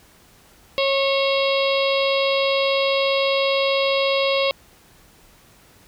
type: harmonic tone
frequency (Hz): 547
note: C#5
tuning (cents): -23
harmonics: 1 / 2 / 4 / 5 / 6 / 7 / 8 / 9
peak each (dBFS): -19 / -27 / -28 / -27 / -28 / -29 / -33 / -35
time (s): 0.78-4.51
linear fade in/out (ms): 0
effects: pink hiss -52 dBFS RMS until 5.87 s